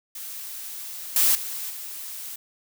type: noise with level steps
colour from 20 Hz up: blue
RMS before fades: -36 / -19 / -32 / -36 dBFS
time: 0.15-2.36 s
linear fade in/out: 5 ms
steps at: 1.16 / 1.35 / 1.7 s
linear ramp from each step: 2 ms
effects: none